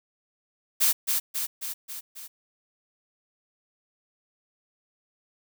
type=noise with echo; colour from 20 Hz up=blue; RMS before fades=-21 dBFS; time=0.8-0.93 s; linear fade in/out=20 ms; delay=270 ms; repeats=5; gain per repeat=-4 dB; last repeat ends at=2.28 s; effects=none